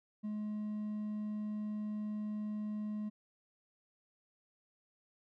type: tone with hard clipping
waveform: triangle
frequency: 211.3 Hz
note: G#3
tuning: 30 cents sharp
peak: -37 dBFS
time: 0.23-3.1 s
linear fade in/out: 20 ms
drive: 5 dB
effects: none